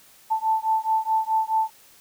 sine beating tone pair, 880 / 884.7 Hz, A5 / A5, 0 / +9 cents, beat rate 4.7 Hz, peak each -23 dBFS, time 0.3-1.7 s, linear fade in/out 20 ms, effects white hiss -53 dBFS RMS until 2 s

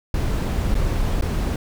brown noise with dropouts, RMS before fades -21 dBFS, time 0.14-1.56 s, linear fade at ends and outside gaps 2 ms, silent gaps 0.745-0.751 / 1.211-1.222 s, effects none

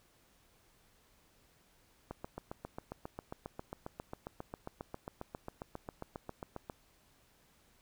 click train, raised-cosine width 1 ms, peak -27 dBFS, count 35, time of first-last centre 2.11-6.698 s, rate 7.41 Hz, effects pink hiss -68 dBFS RMS until 7.81 s

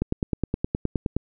click train, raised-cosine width 3 ms, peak -10 dBFS, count 12, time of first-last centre 0.02-1.166 s, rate 9.6 Hz, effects none

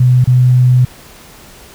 sine tone with dropouts, 125.8 Hz, B2, 32 cents sharp, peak -5 dBFS, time 0-0.85 s, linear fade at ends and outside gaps 5 ms, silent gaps 0.243-0.273 s, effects pink hiss -38 dBFS RMS until 1.74 s

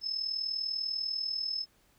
sine tone with amplitude modulation, 5220 Hz, E8, 18 cents flat, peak -28 dBFS, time 0.01-1.66 s, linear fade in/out 50 ms, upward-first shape sine, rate 40.1 Hz, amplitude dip 70%, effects pink hiss -67 dBFS RMS until 1.98 s

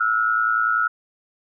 sine tone pair together, 1322 / 1432.4 Hz, E6 / F6, +5 / +43 cents, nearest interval minor second, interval 138 cents, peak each -20 dBFS, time 0-0.88 s, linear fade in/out 10 ms, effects none

